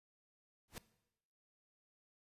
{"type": "noise with exponential growth", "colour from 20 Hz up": "pink", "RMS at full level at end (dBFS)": -42, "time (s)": [0.68, 0.78], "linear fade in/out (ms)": 1, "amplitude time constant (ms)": 20, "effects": ["noise-tail reverb RT60 0.9 s tail -18 dB re dry", "resampled to 32000 Hz"]}